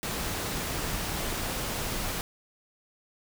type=noise; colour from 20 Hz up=pink; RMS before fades=-32 dBFS; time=0.03-2.21 s; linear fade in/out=0 ms; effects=none